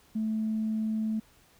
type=tone; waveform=sine; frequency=218.7 Hz; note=A3; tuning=10 cents flat; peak=-26 dBFS; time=0.15-1.2 s; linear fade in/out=10 ms; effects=tanh soft clip ceiling -22 dBFS + pink hiss -61 dBFS RMS until 1.59 s